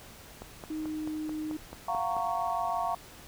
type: click train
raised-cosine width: 1 ms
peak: -27 dBFS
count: 9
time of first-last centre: 0.42-2.167 s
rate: 4.58 Hz
type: tone with pitch glide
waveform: sine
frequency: 311.1 to 308.8 Hz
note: D#4 to D#4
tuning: 0 to -13 cents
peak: -32 dBFS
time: 0.7-1.57 s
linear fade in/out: 5 ms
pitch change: -13 cents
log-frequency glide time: 0.83-0.97 s
type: chord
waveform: sine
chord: Gb major seventh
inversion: third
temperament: just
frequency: 693.7 / 740 / 925 / 1110 Hz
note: F5 / Gb5 / Bb5 / Db6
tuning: -12 / 0 / -14 / +2 cents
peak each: -32 / -35 / -34 / -34 dBFS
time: 1.88-2.95 s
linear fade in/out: 5 ms
effects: pink hiss -50 dBFS RMS until 3.27 s